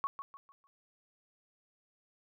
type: tone with echo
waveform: sine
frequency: 1108.7 Hz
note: C#6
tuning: in tune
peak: -30 dBFS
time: 0.04-0.07 s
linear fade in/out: 0 ms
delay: 150 ms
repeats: 4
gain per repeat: -9 dB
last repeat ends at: 0.67 s
effects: none